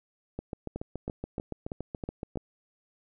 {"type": "two click trains", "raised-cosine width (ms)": 2, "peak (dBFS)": [-21, -21], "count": [15, 6], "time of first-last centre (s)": [[0.39, 2.373], [0.76, 2.357]], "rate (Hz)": [7.06, 3.13], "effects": []}